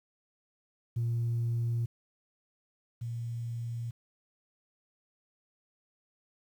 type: tone pair in turn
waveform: sine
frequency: 117.2 / 117.2 Hz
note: A#2 / A#2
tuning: +10 / +10 cents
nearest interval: unison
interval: 0 cents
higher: neither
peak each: -26 / -33 dBFS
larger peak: first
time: 0.96-1.86 / 3.01-3.91 s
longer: neither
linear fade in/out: 10 ms
effects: tanh soft clip ceiling -25 dBFS + 10-bit